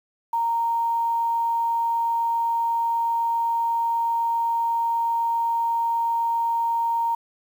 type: tone with quantisation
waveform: sine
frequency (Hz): 927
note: A#5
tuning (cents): -10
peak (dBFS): -20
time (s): 0.33-7.15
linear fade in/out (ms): 5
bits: 8
effects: none